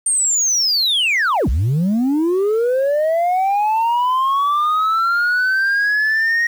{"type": "linear two-way sweep", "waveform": "sine", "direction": "down then up", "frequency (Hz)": [8870, 53, 1882], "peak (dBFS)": -11, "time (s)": [0.06, 6.47], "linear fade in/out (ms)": 5, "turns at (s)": 1.49, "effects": ["tanh soft clip ceiling -13 dBFS", "7-bit"]}